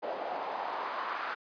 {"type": "noise with band-pass filter sweep", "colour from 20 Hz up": "pink", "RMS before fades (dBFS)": -36, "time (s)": [0.02, 1.35], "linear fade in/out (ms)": 20, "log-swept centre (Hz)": [610, 1300], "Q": 2.5, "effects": ["high-pass 300 Hz 12 dB/octave", "resampled to 11025 Hz"]}